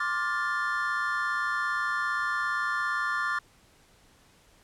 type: chord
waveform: triangle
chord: D minor seventh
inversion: third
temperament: just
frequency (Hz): 1057.2 / 1174.7 / 1409.6 / 1762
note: C6 / D6 / F6 / A6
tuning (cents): +18 / 0 / +16 / +2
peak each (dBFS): -34 / -30 / -30 / -29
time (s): 0-3.39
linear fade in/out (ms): 5
effects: pink hiss -60 dBFS RMS until 4.63 s + low-pass 11000 Hz 12 dB/octave